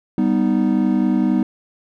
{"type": "chord", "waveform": "triangle", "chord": "G augmented", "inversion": "none", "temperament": "equal", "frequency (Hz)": [196, 246.9, 311.1], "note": ["G3", "B3", "D#4"], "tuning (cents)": [0, 0, 0], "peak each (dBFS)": [-17, -16, -18], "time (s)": [0.18, 1.43], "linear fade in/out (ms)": 2, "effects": []}